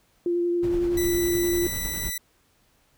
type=tone with vibrato; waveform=sine; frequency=347.4 Hz; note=F4; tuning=9 cents flat; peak=-21 dBFS; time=0.26-1.67 s; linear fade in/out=2 ms; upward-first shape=sine; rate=11 Hz; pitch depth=13 cents each way
type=noise with tremolo; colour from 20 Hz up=brown; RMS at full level=-31 dBFS; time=0.62-2.11 s; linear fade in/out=20 ms; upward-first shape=triangle; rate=9.9 Hz; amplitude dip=50%
type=tone; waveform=5% pulse; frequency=1975.5 Hz; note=B6; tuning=in tune; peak=-18 dBFS; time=0.97-2.18 s; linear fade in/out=5 ms
effects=pink hiss -64 dBFS RMS until 2.97 s